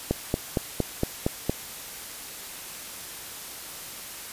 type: click train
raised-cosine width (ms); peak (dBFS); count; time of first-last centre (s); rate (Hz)
2; -9; 7; 0.11-1.496; 4.33
effects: white hiss -39 dBFS RMS until 4.32 s + resampled to 32000 Hz